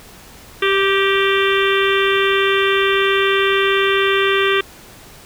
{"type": "harmonic tone with a mistuned harmonic", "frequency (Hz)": 392, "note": "G4", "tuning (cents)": 0, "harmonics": [1, 3, 4, 5, 6, 7, 8, 9], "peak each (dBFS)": [-16, -21, -22, -23, -24, -24, -25, -26], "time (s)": [0.62, 4.61], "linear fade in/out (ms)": 5, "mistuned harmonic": 5, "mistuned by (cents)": -31, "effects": ["pink hiss -41 dBFS RMS until 5.25 s"]}